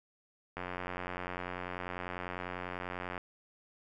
click train, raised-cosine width 0.5 ms, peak -23 dBFS, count 236, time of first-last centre 0.57-3.178 s, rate 90.1 Hz, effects none

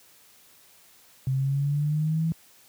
sine exponential sweep, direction up, 130.81 to 164.81 Hz, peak -22 dBFS, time 1.27-2.32 s, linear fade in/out 0 ms, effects white hiss -56 dBFS RMS until 2.68 s + high-pass 60 Hz 12 dB/octave

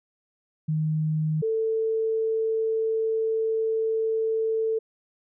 sine tone pair in turn, 155.56 / 444.5 Hz, D#3 / A4, 0 / +18 cents, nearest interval octave + tritone, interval 1818 cents, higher second, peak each -22 dBFS, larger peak neither, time 0.68-1.42 / 1.42-4.79 s, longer second, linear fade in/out 10 ms, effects none

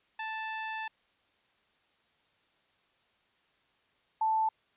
20% pulse / sine tone pair in turn, 880 / 880 Hz, A5 / A5, 0 / 0 cents, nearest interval unison, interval 0 cents, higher neither, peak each -30 / -25 dBFS, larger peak second, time 0.19-0.88 / 4.21-4.49 s, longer first, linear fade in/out 5 ms, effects white hiss -70 dBFS RMS until 4.76 s + resampled to 8000 Hz

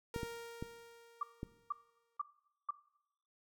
sawtooth tone with exponential decay, 466.2 Hz, A#4, in tune, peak -37 dBFS, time 0.14-2.17 s, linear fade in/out 2 ms, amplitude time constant 440 ms
clicks, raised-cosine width 3 ms, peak -27 dBFS, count 4, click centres 0.162 / 0.232 / 0.625 / 1.431 s
sine tone bursts, 1171 Hz, D6, 5 cents flat, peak -33 dBFS, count 4, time 1.21-2.708 s, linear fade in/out 5 ms, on 22 ms, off 470 ms
effects noise-tail reverb RT60 0.8 s tail -19 dB re dry

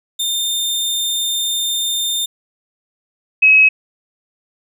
sawtooth / sine tone pair in turn, 3617 / 2558 Hz, A7 / D#7, +47 / +47 cents, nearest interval tritone, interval 600 cents, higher first, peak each -14 / -6 dBFS, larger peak second, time 0.19-2.26 / 3.42-3.69 s, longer first, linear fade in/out 10 ms, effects none

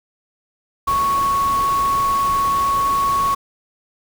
sine tone in noise, 1108.7 Hz, C#6, in tune, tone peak -15 dBFS, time 0.87-3.35 s, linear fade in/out 10 ms, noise pink, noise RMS -30 dBFS, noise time 0.87-3.35 s, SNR +12 dB, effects none

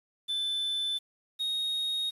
triangle tone pair in turn, 3520 / 3741 Hz, A7 / A#7, 0 / +5 cents, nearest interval minor second, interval 105 cents, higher second, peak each -27 dBFS, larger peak neither, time 0.28-0.99 / 1.39-2.11 s, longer second, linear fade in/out 20 ms, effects resampled to 32000 Hz + 9-bit

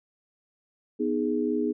sine chord, G# minor, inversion first, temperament equal, 246.9 / 311.1 / 415.3 Hz, B3 / D#4 / G#4, 0 / 0 / 0 cents, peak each -28 dBFS, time 0.99-1.73 s, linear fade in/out 20 ms, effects none

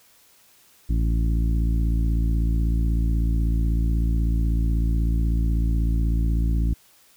harmonic tone, 56.2 Hz, A1, 37 cents sharp, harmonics 1 / 2 / 3 / 4 / 5 / 6, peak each -19 / -29 / -30 / -37 / -34 / -41 dBFS, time 0.89-6.74 s, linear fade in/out 10 ms, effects white hiss -56 dBFS RMS until 7.16 s

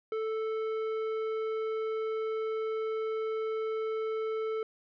triangle tone with tanh clipping, 440 Hz, A4, in tune, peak -32 dBFS, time 0.12-4.63 s, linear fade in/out 2 ms, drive 15 dB, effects none

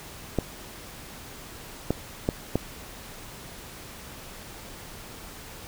clicks, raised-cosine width 2 ms, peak -9 dBFS, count 4, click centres 0.387 / 1.906 / 2.289 / 2.556 s, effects pink hiss -43 dBFS RMS until 5.67 s

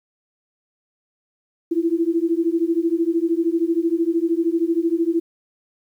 sine beating tone pair, 327.5 / 340.5 Hz, E4 / F4, -11 / -44 cents, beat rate 13 Hz, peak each -20 dBFS, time 1.71-5.2 s, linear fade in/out 10 ms, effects 9-bit

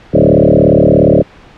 sine tone with frequency modulation, 357.1 Hz, F4, 39 cents sharp, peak -4 dBFS, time 0.13-1.23 s, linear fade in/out 20 ms, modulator 37.1 Hz, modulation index 6.7, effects pink hiss -39 dBFS RMS until 1.57 s + low-pass 3000 Hz 12 dB/octave

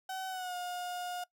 35% pulse tone with pitch glide, 758 to 715.5 Hz, F#5 to F5, +42 to +42 cents, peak -35 dBFS, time 0.09-1.24 s, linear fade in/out 5 ms, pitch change -100 cents, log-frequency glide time 0.28-0.55 s, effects noise-tail reverb RT60 0.1 s tail -20 dB re dry

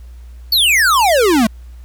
square exponential sweep, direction down, 4600 to 207.7 Hz, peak -10 dBFS, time 0.52-1.47 s, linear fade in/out 5 ms, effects added 60 Hz sine -32 dBFS peak until 1.84 s + pink hiss -54 dBFS RMS until 1.84 s

